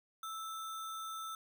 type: tone with sample-and-hold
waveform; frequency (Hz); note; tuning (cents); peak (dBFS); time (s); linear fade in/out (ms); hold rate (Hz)
sine; 1318.5; E6; 0; -40; 0.23-1.35; 2; 4900
effects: none